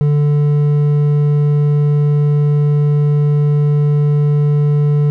triangle tone with hard clipping, 146.7 Hz, D3, 2 cents flat, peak -11 dBFS, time 0.01-5.1 s, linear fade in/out 0 ms, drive 9 dB, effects none

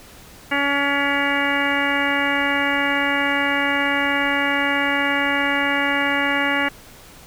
harmonic tone, 282.3 Hz, C#4, 32 cents sharp, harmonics 1 / 2 / 3 / 4 / 5 / 6 / 7 / 8 / 10, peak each -25 / -28 / -27 / -29 / -27 / -25 / -24 / -26 / -29 dBFS, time 0.51-6.69 s, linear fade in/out 10 ms, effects pink hiss -44 dBFS RMS until 7.26 s

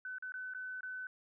sine tone with dropouts, 1510 Hz, F#6, 35 cents sharp, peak -40 dBFS, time 0.05-1.07 s, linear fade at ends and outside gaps 2 ms, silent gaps 0.184-0.224 / 0.321-0.34 / 0.537-0.547 / 0.808-0.831 s, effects none

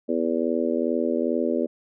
harmonic tone, 82.4 Hz, E2, in tune, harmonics 3 / 4 / 5 / 6 / 7, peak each -26 / -27 / -28 / -29 / -29 dBFS, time 0.08-1.67 s, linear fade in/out 20 ms, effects none

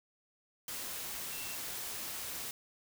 sine tone in noise, 2701 Hz, E7, 42 cents sharp, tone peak -48 dBFS, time 1.32-1.55 s, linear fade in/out 2 ms, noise white, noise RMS -41 dBFS, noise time 0.68-2.51 s, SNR -10 dB, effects none

